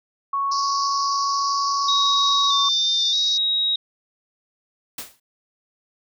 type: tone with pitch glide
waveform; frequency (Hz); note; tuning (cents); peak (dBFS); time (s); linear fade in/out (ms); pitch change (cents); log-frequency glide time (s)
sine; 1108.7 to 1117.7; C#6 to C#6; 0 to +14; -20; 0.33-2.69; 5; +14; 0.48-1.99
type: band-pass noise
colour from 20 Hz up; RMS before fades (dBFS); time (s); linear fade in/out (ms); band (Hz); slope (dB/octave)
white; -29; 0.51-3.38; 10; 4500 to 5800; 96
type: tone with vibrato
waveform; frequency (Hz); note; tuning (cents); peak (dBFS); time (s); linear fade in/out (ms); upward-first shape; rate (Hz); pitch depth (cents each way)
sine; 3700; A#7; -14; -18; 1.88-3.76; 5; square; 0.8; 47
type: noise with exponential decay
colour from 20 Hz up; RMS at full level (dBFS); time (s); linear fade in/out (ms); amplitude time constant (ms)
white; -28; 4.98-5.2; 5; 47
effects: none